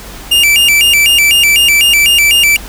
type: tone with vibrato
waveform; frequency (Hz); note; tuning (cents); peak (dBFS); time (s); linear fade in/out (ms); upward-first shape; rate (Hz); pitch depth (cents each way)
45% pulse; 2563; E7; -49; -5; 0.31-2.57; 10; square; 4; 170
effects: added 48 Hz sine -30 dBFS peak until 2.68 s + pink hiss -30 dBFS RMS until 2.68 s